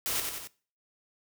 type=noise with echo; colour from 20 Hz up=white; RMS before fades=-31 dBFS; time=0.06-0.2 s; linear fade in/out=0 ms; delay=91 ms; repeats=3; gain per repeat=-4 dB; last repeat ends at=0.473 s; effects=noise-tail reverb RT60 0.4 s tail -21 dB re dry